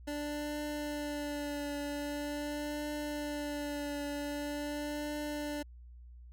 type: tone with vibrato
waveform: 25% pulse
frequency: 292.6 Hz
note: D4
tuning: 6 cents flat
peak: -32 dBFS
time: 0.07-5.63 s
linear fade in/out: 10 ms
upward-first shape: triangle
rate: 0.44 Hz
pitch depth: 27 cents each way
effects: added 60 Hz sine -49 dBFS peak until 6.32 s